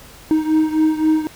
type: beating tone pair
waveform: triangle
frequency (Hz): 311.9 / 315.7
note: D#4 / D#4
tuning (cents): +4 / +25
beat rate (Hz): 3.8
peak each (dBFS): -13 / -17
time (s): 0.31-1.27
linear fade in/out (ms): 0
effects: pink hiss -42 dBFS RMS until 1.35 s